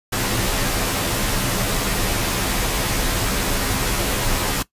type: noise with comb filter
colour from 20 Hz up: pink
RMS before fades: -21 dBFS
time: 0.12-4.63 s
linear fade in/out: 10 ms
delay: 13 ms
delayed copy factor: -0.7
effects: noise-tail reverb RT60 0.1 s tail -18 dB re dry + resampled to 32000 Hz